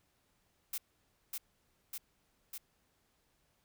blue noise with echo, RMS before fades -38 dBFS, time 0.73-0.78 s, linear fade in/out 5 ms, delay 600 ms, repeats 3, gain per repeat -2 dB, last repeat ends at 2.58 s, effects pink hiss -75 dBFS RMS until 3.64 s

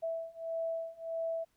sine beating tone pair, 657 / 658.6 Hz, E5 / E5, -6 / -2 cents, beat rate 1.6 Hz, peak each -38 / -37 dBFS, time 0.02-1.45 s, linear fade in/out 20 ms, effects pink hiss -75 dBFS RMS until 1.56 s

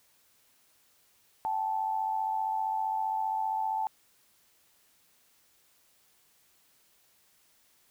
sine tone pair together, 777 / 872.2 Hz, G5 / A5, -16 / -15 cents, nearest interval major second, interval 201 cents, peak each -34 / -29 dBFS, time 1.45-3.87 s, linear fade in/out 0 ms, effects white hiss -66 dBFS RMS until 7.9 s

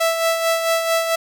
sawtooth tone with tremolo, 659.3 Hz, E5, in tune, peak -11 dBFS, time 0-1.16 s, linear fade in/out 10 ms, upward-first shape sine, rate 4.5 Hz, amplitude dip 50%, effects none

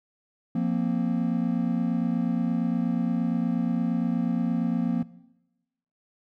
triangle chord, F suspended fourth, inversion none, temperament equal, 174.61 / 233.1 / 261.6 Hz, F3 / Bb3 / C4, 0 / 0 / 0 cents, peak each -25 / -24 / -28 dBFS, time 0.55-5.03 s, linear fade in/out 5 ms, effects noise-tail reverb RT60 1.0 s tail -19 dB re dry

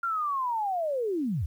sine linear sweep, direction down, 1399 to 61.74 Hz, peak -26 dBFS, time 0.03-1.46 s, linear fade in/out 5 ms, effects 10-bit

